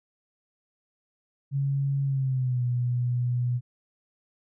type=tone with pitch glide; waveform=sine; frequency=138.59 to 122.76 Hz; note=C#3 to B2; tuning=0 to -10 cents; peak=-23 dBFS; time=1.51-3.61 s; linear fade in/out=50 ms; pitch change=-210 cents; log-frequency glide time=2.04-2.63 s; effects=none